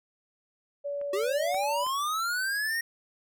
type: tone with pitch glide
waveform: sine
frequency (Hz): 571 to 576.3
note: D5 to D5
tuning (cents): -49 to -33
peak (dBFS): -30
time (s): 0.84-1.85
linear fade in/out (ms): 20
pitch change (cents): +16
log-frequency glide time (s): 1.13-1.29
type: clicks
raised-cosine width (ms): 0.5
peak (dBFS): -35 / -36 / -28 / -37 / -30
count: 5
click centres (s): 1.014 / 1.234 / 1.545 / 1.636 / 1.866
type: linear sweep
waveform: square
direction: up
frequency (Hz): 370 to 1874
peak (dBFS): -28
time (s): 1.13-2.81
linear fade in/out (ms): 5
effects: none